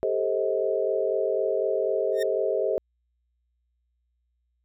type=chord; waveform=sine; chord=A half-diminished seventh; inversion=third; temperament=just; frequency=396 / 440 / 528 / 633.6 Hz; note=G4 / A4 / C5 / Eb5; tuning=+18 / 0 / +16 / +31 cents; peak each=-28 dBFS; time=0.03-2.78 s; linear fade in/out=0 ms
type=tone with exponential growth; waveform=sawtooth; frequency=1833 Hz; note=A#6; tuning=30 cents flat; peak=-27 dBFS; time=2.12-2.23 s; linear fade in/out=5 ms; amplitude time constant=23 ms
effects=added 60 Hz sine -70 dBFS peak until 4.64 s